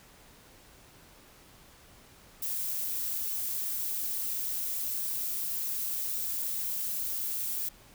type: noise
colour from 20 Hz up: violet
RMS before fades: -33 dBFS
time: 2.42-7.69 s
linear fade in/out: 5 ms
effects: pink hiss -56 dBFS RMS until 7.94 s